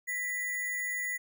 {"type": "tone with sample-and-hold", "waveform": "sine", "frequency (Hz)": 1972, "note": "B6", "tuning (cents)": -3, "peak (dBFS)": -31, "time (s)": [0.07, 1.18], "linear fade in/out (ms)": 20, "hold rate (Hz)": 8820, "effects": []}